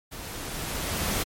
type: noise with level ramp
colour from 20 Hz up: pink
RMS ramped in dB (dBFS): -39 to -26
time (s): 0.11-1.24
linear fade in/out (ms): 20
effects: MP3 64 kbps